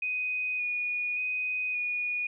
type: tone with vibrato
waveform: sine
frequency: 2477 Hz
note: D#7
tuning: 8 cents flat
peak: -28 dBFS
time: 0.02-2.27 s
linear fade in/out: 5 ms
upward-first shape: square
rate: 0.87 Hz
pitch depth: 15 cents each way
effects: none